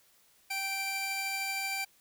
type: tone pair together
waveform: sawtooth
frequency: 779 / 2350 Hz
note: G5 / D7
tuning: -11 / +1 cents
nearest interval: octave + perfect fifth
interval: 1912 cents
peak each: -34 / -30 dBFS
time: 0.5-1.85 s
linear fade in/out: 10 ms
effects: white hiss -65 dBFS RMS until 2 s